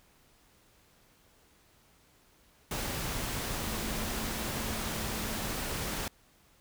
sine tone in noise, 220 Hz, A3, in tune, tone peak -42 dBFS, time 3.59-5.53 s, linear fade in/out 2 ms, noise pink, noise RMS -35 dBFS, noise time 2.71-6.08 s, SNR -10 dB, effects pink hiss -64 dBFS RMS until 6.6 s

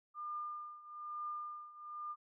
sine tone with tremolo, 1204 Hz, D6, 43 cents sharp, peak -38 dBFS, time 0.14-2.16 s, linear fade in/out 50 ms, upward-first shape triangle, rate 1.1 Hz, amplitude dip 85%, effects none

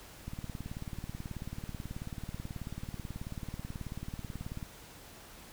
click train, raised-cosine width 5 ms, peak -27 dBFS, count 81, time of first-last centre 0.28-4.628 s, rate 18.4 Hz, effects pink hiss -52 dBFS RMS until 5.52 s

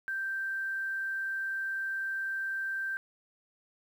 sine tone with quantisation, 1568 Hz, G6, in tune, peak -31 dBFS, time 0.08-2.97 s, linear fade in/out 0 ms, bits 10, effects none

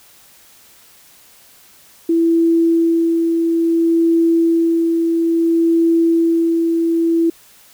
sine tone with tremolo, 332.3 Hz, E4, 14 cents sharp, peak -10 dBFS, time 2.09-7.3 s, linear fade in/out 5 ms, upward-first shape sine, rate 0.59 Hz, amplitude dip 30%, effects white hiss -47 dBFS RMS until 7.73 s

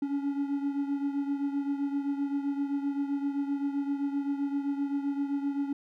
triangle beating tone pair, 280 / 287.7 Hz, C#4 / D4, +18 / -36 cents, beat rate 7.7 Hz, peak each -27 / -33 dBFS, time 0.02-5.73 s, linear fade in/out 5 ms, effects none

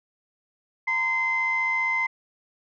sine tone cluster, 924 / 1019 / 2070 Hz, A#5 / C6 / C7, -16 / -46 / -19 cents, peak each -30 / -31 / -22 dBFS, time 0.87-2.07 s, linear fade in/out 10 ms, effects tanh soft clip ceiling -15 dBFS

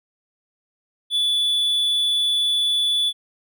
triangle tone, 3454 Hz, A7, 33 cents flat, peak -16 dBFS, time 1.1-3.13 s, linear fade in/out 50 ms, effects none

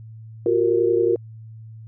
sine tone cluster, 352.9 / 383.9 / 463.9 Hz, F4 / G4 / A#4, +18 / -36 / -8 cents, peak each -20 / -22 / -19 dBFS, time 0.46-1.16 s, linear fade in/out 2 ms, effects added 111 Hz sine -37 dBFS peak until 1.87 s

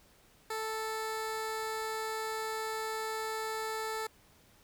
15% pulse tone, 440 Hz, A4, in tune, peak -28 dBFS, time 0.5-4.07 s, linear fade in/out 5 ms, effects pink hiss -63 dBFS RMS until 4.63 s

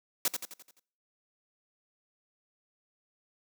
white noise with echo, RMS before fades -27 dBFS, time 0.25-0.28 s, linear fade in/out 2 ms, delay 86 ms, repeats 6, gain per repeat -6 dB, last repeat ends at 0.796 s, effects noise-tail reverb RT60 0.6 s tail -24 dB re dry + high-pass 200 Hz 12 dB/octave

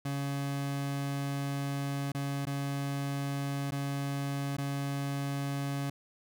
30% pulse tone with dropouts, 140 Hz, C#3, 18 cents sharp, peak -29 dBFS, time 0.05-5.9 s, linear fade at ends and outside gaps 5 ms, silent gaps 2.12-2.147 / 2.454-2.468 / 3.709-3.72 / 4.568-4.582 s, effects none

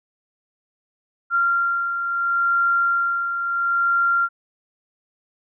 sine beating tone pair, 1383 / 1383.73 Hz, F6 / F6, -17 / -16 cents, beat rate 0.73 Hz, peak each -27 / -18 dBFS, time 1.3-4.29 s, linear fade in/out 50 ms, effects none

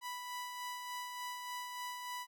sawtooth tone with tremolo, 987.8 Hz, B5, in tune, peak -36 dBFS, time 0.01-2.27 s, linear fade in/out 50 ms, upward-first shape sine, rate 3.4 Hz, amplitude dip 35%, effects none

